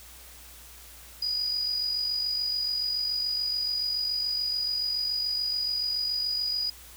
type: tone with amplitude modulation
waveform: sine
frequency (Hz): 4917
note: D#8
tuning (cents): -21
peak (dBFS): -24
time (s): 1.22-6.7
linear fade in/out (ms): 5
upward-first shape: sine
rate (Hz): 47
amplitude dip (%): 45
effects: added 60 Hz sine -52 dBFS peak until 6.96 s + white hiss -49 dBFS RMS until 6.96 s